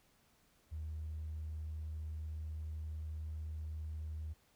triangle tone with tanh clipping, 77.78 Hz, D#2, in tune, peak -39 dBFS, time 0.71-4.34 s, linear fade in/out 20 ms, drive 1 dB, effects pink hiss -71 dBFS RMS until 4.55 s

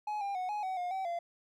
triangle tone with pitch steps, 843 / 799 / 736 / 837 / 753 / 714 / 765 / 687 Hz, G#5 / G5 / F#5 / G#5 / F#5 / F5 / G5 / F5, +26 / +33 / -9 / +13 / +30 / +38 / -42 / -29 cents, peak -31 dBFS, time 0.07-1.19 s, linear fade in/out 5 ms, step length 140 ms, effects none

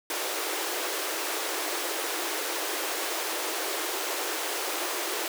pink high-pass noise, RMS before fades -31 dBFS, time 0.1-5.28 s, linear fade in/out 2 ms, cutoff 310 Hz, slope 96 dB/octave, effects none

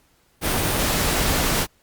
pink noise, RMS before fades -21 dBFS, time 0.41-1.67 s, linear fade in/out 50 ms, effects pink hiss -61 dBFS RMS until 1.82 s + Opus 48 kbps

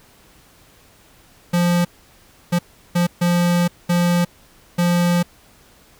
square tone bursts at uneven times, 174.61 Hz, F3, in tune, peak -15 dBFS, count 6, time 1.53-1.85 / 2.52-2.59 / 2.95-3.07 / 3.21-3.68 / 3.89-4.25 / 4.78-5.23 s, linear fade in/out 10 ms, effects pink hiss -51 dBFS RMS until 5.99 s

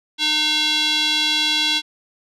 square tone with band-pass filter, 305.3 Hz, D#4, 33 cents flat, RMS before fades -19 dBFS, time 0.18-1.82 s, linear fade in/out 50 ms, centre 3600 Hz, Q 4.4, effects none

